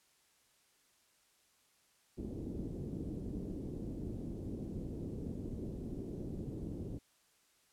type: low-pass noise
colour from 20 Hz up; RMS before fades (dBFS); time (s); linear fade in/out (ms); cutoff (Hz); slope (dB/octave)
white; -42; 2.17-6.99; 20; 340; 24
effects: white hiss -71 dBFS RMS until 7.72 s + low-pass 11000 Hz 12 dB/octave